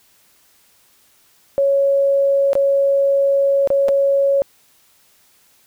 sine tone with dropouts, 554.4 Hz, C#5, in tune, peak -12 dBFS, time 1.58-4.42 s, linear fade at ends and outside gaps 0 ms, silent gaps 2.532-2.553 / 3.674-3.703 / 3.884-3.889 s, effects white hiss -55 dBFS RMS until 5.66 s

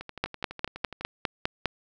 two click trains, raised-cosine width 0.3 ms, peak -9 / -22 dBFS, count 8 / 13, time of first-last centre 0.24-1.657 / 0.01-1.01 s, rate 4.94 / 12 Hz, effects none

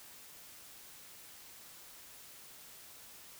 silence, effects white hiss -54 dBFS RMS until 3.39 s

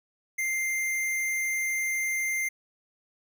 square tone, 2096 Hz, C7, 2 cents sharp, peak -27 dBFS, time 0.38-2.49 s, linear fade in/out 10 ms, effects none

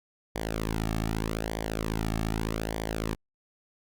sawtooth tone with flanger, 54.5 Hz, A1, 16 cents flat, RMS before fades -31 dBFS, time 0.35-3.15 s, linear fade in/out 10 ms, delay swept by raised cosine 0.74 to 2.04 ms, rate 0.82 Hz, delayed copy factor -0.75, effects Opus 48 kbps

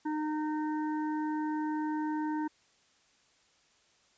harmonic tone, 306.5 Hz, D#4, 26 cents flat, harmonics 1 / 3 / 5 / 6, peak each -31 / -37 / -47 / -52 dBFS, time 0.05-2.48 s, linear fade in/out 10 ms, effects white hiss -67 dBFS RMS until 4.17 s + resampled to 16000 Hz

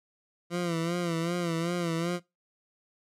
20% pulse tone with vibrato, 170.2 Hz, F3, 44 cents flat, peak -23 dBFS, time 0.5-2.2 s, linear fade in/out 50 ms, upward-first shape sine, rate 2.6 Hz, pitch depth 67 cents each way, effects noise-tail reverb RT60 0.2 s tail -20 dB re dry + low-pass 10000 Hz 12 dB/octave

